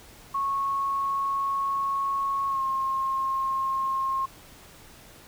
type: tone with pitch glide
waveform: sine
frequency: 1100 to 1070.5 Hz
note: C#6 to C6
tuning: -14 to +39 cents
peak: -24 dBFS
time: 0.34-4.26 s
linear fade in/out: 10 ms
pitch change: -47 cents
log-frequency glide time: 2.48-2.62 s
effects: pink hiss -50 dBFS RMS until 5.27 s